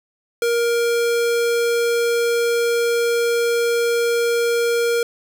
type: tone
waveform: square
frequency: 470 Hz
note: A#4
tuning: 14 cents sharp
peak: -17 dBFS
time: 0.42-5.03 s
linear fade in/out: 2 ms
effects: none